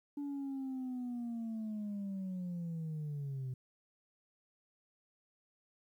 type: linear sweep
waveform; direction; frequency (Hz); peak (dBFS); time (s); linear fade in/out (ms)
sine; down; 288.8 to 126.6; -35; 0.17-3.54; 5
effects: tanh soft clip ceiling -36 dBFS + 12-bit